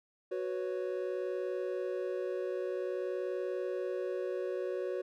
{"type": "chord", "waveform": "triangle", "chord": "F# suspended fourth", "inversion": "none", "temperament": "equal", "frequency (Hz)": [370, 493.9, 554.4], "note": ["F#4", "B4", "C#5"], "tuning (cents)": [0, 0, 0], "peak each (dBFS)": [-34, -37, -37], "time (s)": [0.31, 5.02], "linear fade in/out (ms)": 10, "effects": []}